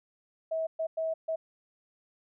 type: tone bursts at uneven times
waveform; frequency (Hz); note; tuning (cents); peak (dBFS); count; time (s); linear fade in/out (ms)
sine; 645; E5; -38; -28; 4; 0.51-0.67 / 0.79-0.87 / 0.97-1.14 / 1.28-1.36; 10
effects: none

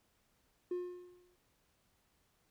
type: tone with exponential decay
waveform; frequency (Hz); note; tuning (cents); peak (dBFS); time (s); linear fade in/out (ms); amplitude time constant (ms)
triangle; 357.5; F4; +41; -30; 0.71-1.36; 5; 140
effects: tanh soft clip ceiling -30 dBFS + pink hiss -75 dBFS RMS until 2.5 s

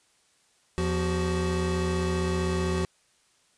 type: tone cluster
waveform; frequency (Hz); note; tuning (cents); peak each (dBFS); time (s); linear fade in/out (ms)
square; 82 / 174 / 374.5; E2 / F3 / F#4; -9 / -6 / +21; -30; 0.78-2.85; 0
effects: white hiss -65 dBFS RMS until 3.57 s + resampled to 22050 Hz

